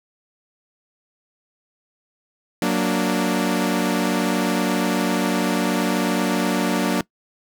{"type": "chord", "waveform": "sawtooth", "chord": "Gb augmented", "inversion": "none", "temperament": "equal", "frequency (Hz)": [185, 233.1, 293.7], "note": ["Gb3", "Bb3", "D4"], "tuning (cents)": [0, 0, 0], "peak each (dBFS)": -19, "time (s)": [2.62, 7.01], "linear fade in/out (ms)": 2, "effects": ["noise-tail reverb RT60 0.1 s tail -21 dB re dry"]}